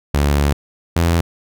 sawtooth tone pair in turn, 71.9 / 84.41 Hz, D2 / E2, -36 / +42 cents, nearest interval minor third, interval 278 cents, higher second, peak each -9 dBFS, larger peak neither, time 0.14-0.53 / 0.96-1.21 s, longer first, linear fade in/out 5 ms, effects none

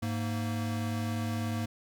square tone pair together, 103.83 / 230.1 Hz, G#2 / A#3, 0 / -22 cents, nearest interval octave + major second, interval 1378 cents, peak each -33 / -35 dBFS, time 0.02-1.66 s, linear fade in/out 10 ms, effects none

